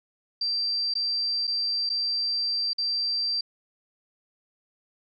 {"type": "tone with dropouts", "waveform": "sine", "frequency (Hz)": 4699, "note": "D8", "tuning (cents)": 0, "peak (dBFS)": -24, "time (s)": [0.41, 3.41], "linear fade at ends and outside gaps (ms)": 5, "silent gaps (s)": [[0.939, 0.952], [1.471, 1.476], [1.893, 1.899], [2.733, 2.782]], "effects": []}